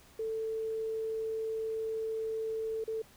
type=tone with dropouts; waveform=sine; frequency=443.5 Hz; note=A4; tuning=14 cents sharp; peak=-32 dBFS; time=0.19-3.02 s; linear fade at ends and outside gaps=5 ms; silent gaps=2.841-2.877 s; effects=pink hiss -59 dBFS RMS until 3.16 s